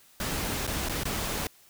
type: noise with dropouts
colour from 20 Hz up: pink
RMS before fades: -31 dBFS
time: 0.2-1.47 s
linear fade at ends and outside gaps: 2 ms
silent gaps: 0.668-0.675 / 0.887-0.895 / 1.035-1.053 s
effects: white hiss -58 dBFS RMS until 1.69 s